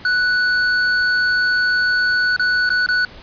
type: tone with dropouts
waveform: square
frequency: 1482 Hz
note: F#6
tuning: 2 cents sharp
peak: -15 dBFS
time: 0.05-3.05 s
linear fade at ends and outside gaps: 2 ms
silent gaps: 2.364-2.395 / 2.692-2.702 / 2.863-2.887 s
effects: pink hiss -40 dBFS RMS until 3.22 s + resampled to 11025 Hz